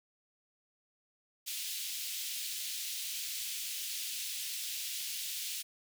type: high-pass noise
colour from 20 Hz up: pink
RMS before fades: -39 dBFS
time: 1.46-5.63 s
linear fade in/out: 20 ms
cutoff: 2800 Hz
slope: 24 dB/octave
effects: none